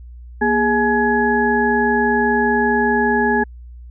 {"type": "tone cluster", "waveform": "sine", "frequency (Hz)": [237.9, 412.9, 848, 1678], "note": ["A#3", "G#4", "G#5", "G#6"], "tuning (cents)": [35, -10, 36, 17], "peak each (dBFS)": -19, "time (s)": [0.41, 3.44], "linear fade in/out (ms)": 10, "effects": ["added 60 Hz sine -34 dBFS peak until 3.9 s"]}